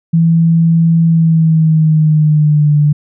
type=tone with pitch glide; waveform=sine; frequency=165.3 to 148.12 Hz; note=E3 to D3; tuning=+5 to +15 cents; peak=-6 dBFS; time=0.13-2.93 s; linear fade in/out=10 ms; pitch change=-190 cents; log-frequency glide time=1.05-2.73 s; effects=none